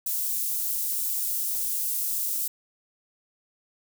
white high-pass noise, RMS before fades -28 dBFS, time 0.06-2.48 s, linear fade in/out 5 ms, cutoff 9400 Hz, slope 12 dB/octave, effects none

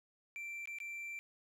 triangle tone with dropouts, 2349 Hz, D7, in tune, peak -40 dBFS, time 0.36-1.19 s, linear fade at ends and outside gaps 0 ms, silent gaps 0.656-0.674 / 0.786-0.802 s, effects none

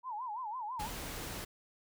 sine tone with vibrato, 929 Hz, A#5, 6 cents flat, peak -37 dBFS, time 0.03-0.9 s, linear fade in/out 50 ms, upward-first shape sine, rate 6 Hz, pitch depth 200 cents each way
pink noise, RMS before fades -42 dBFS, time 0.79-1.45 s, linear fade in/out 10 ms
effects none

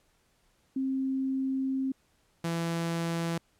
sine / sawtooth tone pair in turn, 265.8 / 167.44 Hz, C4 / E3, +27 / +27 cents, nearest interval minor sixth, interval 800 cents, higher first, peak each -27 / -25 dBFS, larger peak second, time 0.76-1.92 / 2.44-3.38 s, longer first, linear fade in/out 5 ms, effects pink hiss -69 dBFS RMS until 3.59 s + low-pass 12000 Hz 12 dB/octave

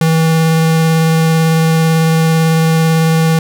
square tone with vibrato, 161.7 Hz, E3, 33 cents flat, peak -9 dBFS, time 0.01-3.39 s, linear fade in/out 2 ms, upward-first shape triangle, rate 18 Hz, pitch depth 12 cents each way, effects none

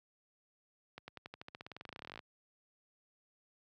accelerating click train, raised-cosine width 0.3 ms, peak -30 dBFS, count 27, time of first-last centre 0.98-2.192 s, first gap 100 ms, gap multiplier 0.93, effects high-pass 80 Hz 12 dB/octave

